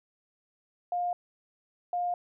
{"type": "tone pair in turn", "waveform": "sine", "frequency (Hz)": [708, 708], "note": ["F5", "F5"], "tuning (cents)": [23, 23], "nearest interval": "unison", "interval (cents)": 0, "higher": "neither", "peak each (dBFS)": -27, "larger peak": "neither", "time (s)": [[0.92, 1.13], [1.93, 2.14]], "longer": "neither", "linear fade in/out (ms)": 2, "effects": []}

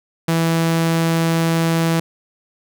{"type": "tone", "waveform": "sawtooth", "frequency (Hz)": 164.81, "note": "E3", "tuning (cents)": 0, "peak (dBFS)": -11, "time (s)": [0.28, 2], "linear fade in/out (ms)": 5, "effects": []}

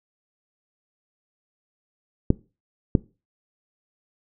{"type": "clicks", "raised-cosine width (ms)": 3, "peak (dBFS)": -3, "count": 2, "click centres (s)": [2.304, 2.952], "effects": ["noise-tail reverb RT60 0.3 s tail -21 dB re dry"]}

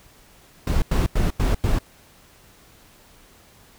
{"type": "noise bursts", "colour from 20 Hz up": "brown", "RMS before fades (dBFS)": -19, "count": 5, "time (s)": [0.67, 1.788], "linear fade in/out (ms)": 2, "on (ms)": 150, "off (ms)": 92, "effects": ["pink hiss -52 dBFS RMS until 3.78 s"]}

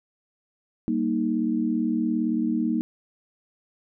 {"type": "chord", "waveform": "sine", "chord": "Eb major", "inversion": "first", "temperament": "just", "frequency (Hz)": [194.45, 233.3, 311.1], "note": ["G3", "Bb3", "Eb4"], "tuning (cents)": [-14, 2, 0], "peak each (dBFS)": [-30, -24, -26], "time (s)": [0.88, 2.81], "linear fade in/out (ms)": 0, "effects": []}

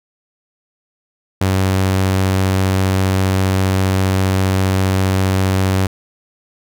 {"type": "tone", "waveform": "sawtooth", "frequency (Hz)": 95, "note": "F#2", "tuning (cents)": 46, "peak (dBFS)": -9, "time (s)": [1.41, 5.87], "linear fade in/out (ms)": 5, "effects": []}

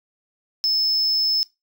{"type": "tone with amplitude modulation", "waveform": "triangle", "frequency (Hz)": 5230, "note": "E8", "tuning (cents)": -15, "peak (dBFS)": -14, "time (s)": [0.64, 1.43], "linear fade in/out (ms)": 0, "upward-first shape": "sine", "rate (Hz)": 160, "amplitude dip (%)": 30, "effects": ["noise-tail reverb RT60 0.2 s tail -20 dB re dry", "tanh soft clip ceiling -12 dBFS"]}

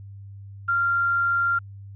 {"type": "tone with quantisation", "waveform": "sine", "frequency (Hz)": 1387, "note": "F6", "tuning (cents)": -12, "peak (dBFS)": -19, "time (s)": [0.68, 1.59], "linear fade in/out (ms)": 10, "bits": 8, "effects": ["added 99 Hz sine -38 dBFS peak until 1.95 s", "resampled to 8000 Hz"]}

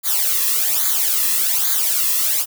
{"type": "noise with flanger", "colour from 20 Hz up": "blue", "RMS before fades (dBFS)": -18, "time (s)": [0.03, 2.46], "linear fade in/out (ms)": 50, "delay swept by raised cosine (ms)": [0.36, 1.36], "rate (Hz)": 1.2, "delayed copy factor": -0.9, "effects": []}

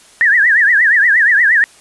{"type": "tone with vibrato", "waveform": "sine", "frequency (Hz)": 1781, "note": "A6", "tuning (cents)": 21, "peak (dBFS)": -7, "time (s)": [0.21, 1.64], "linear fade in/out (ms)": 0, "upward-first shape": "triangle", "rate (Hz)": 8.5, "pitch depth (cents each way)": 220, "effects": ["white hiss -44 dBFS RMS until 1.8 s", "resampled to 24000 Hz"]}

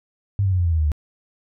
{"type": "tone with pitch steps", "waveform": "sine", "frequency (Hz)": [99.8, 95.62, 91.62, 87.79, 84.12, 80.6, 77.22, 73.99], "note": ["G2", "G2", "F#2", "F2", "E2", "E2", "D#2", "D2"], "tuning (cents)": [32, -43, -17, 10, 36, -38, -13, 13], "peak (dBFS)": -16, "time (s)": [0.39, 0.918], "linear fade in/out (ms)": 0, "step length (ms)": 66, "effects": []}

